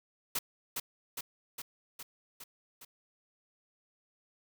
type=noise with echo; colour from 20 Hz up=white; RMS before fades=-33 dBFS; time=0.35-0.39 s; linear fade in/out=5 ms; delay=410 ms; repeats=6; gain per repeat=-3 dB; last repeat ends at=2.85 s; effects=none